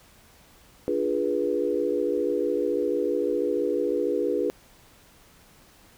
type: chord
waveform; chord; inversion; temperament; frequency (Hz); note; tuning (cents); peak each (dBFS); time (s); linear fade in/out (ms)
sine; D diminished seventh; none; equal with one note detuned; 293.7 / 349.2 / 415.3 / 489.3; D4 / F4 / Ab4 / Cb5; 0 / 0 / 0 / -16; -30 / -29 / -27 / -27; 0.88-4.5; 0
effects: pink hiss -55 dBFS RMS until 5.97 s